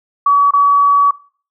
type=tone with dropouts; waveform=sine; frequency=1137 Hz; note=C#6; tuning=44 cents sharp; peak=-7 dBFS; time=0.26-1.11 s; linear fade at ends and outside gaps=5 ms; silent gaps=0.509-0.535 s; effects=noise-tail reverb RT60 0.4 s tail -18 dB re dry